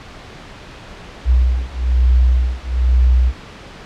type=beating tone pair; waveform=sine; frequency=61.74 / 62.84 Hz; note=B1 / B1; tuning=0 / +31 cents; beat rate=1.1 Hz; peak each=-14 dBFS; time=1.25-3.33 s; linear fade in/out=50 ms; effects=pink hiss -36 dBFS RMS until 3.85 s + low-pass 4000 Hz 12 dB/octave